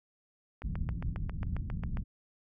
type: click train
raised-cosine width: 0.5 ms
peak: -27 dBFS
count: 11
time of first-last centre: 0.62-1.971 s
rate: 7.4 Hz
type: low-pass noise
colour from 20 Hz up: pink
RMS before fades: -35 dBFS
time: 0.63-2.04 s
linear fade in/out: 20 ms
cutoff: 180 Hz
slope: 24 dB/octave
effects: none